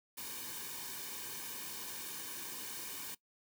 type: noise with comb filter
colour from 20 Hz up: white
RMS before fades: -44 dBFS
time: 0.17-3.15 s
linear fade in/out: 10 ms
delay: 1.5 ms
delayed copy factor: -0.75
effects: noise-tail reverb RT60 0.1 s tail -20 dB re dry